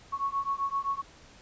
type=beating tone pair; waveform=sine; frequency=1103 / 1110.7 Hz; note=C#6 / C#6; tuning=-9 / +3 cents; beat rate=7.7 Hz; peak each=-31 dBFS; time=0.12-1.02 s; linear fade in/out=20 ms; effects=pink hiss -54 dBFS RMS until 1.41 s + resampled to 16000 Hz